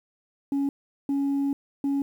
sine tone bursts at uneven times, 278.8 Hz, C#4, 10 cents sharp, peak -20 dBFS, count 3, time 0.52-0.69 / 1.09-1.53 / 1.84-2.02 s, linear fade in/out 2 ms, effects tanh soft clip ceiling -21 dBFS + 9-bit

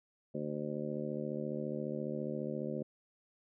harmonic tone, 74.6 Hz, D2, 28 cents sharp, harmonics 2 / 3 / 4 / 5 / 6 / 7 / 8, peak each -43 / -40 / -45 / -42 / -51 / -42 / -46 dBFS, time 0.34-2.83 s, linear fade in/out 10 ms, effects none

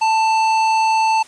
triangle tone with tanh clipping, 885 Hz, A5, 10 cents sharp, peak -15 dBFS, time 0.01-1.23 s, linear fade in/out 10 ms, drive 18 dB, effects white hiss -44 dBFS RMS until 1.27 s + resampled to 22050 Hz

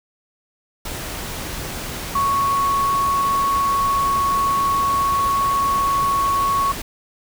sine tone in noise, 1108.7 Hz, C#6, in tune, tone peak -16 dBFS, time 2.15-6.72 s, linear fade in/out 5 ms, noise pink, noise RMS -29 dBFS, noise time 0.85-6.82 s, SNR +10 dB, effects none

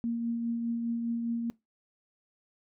sine tone with tremolo, 233.1 Hz, A#3, in tune, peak -27 dBFS, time 0.04-1.5 s, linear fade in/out 0 ms, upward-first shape triangle, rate 4.9 Hz, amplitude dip 35%, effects noise-tail reverb RT60 0.2 s tail -22 dB re dry

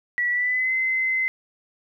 sine tone with pitch glide, 1944 to 2055 Hz, B6 to C7, -28 to -32 cents, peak -20 dBFS, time 0.18-1.28 s, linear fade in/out 0 ms, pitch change +96 cents, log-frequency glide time 0.3-0.73 s, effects 10-bit

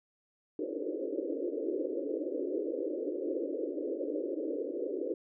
pink band-pass noise, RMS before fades -35 dBFS, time 0.59-5.14 s, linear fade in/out 2 ms, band 280 to 560 Hz, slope 96 dB/octave, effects none

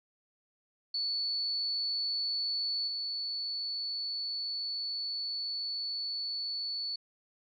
sine tone with level steps, 4447 Hz, C#8, 5 cents sharp, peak -30 / -33 dBFS, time 0.94-6.96 s, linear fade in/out 5 ms, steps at 2.87 s, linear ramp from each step 10 ms, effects none

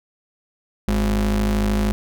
square ring-modulated tone, 77.78 Hz, D#2, in tune, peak -15 dBFS, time 0.88-1.92 s, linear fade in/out 0 ms, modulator 129 Hz, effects none

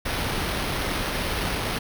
pink noise with sample-and-hold, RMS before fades -27 dBFS, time 0.05-1.79 s, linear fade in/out 10 ms, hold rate 7350 Hz, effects none

